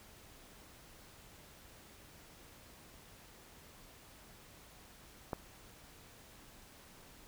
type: click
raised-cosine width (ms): 1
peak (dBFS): -22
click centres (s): 5.332
effects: pink hiss -58 dBFS RMS until 7.27 s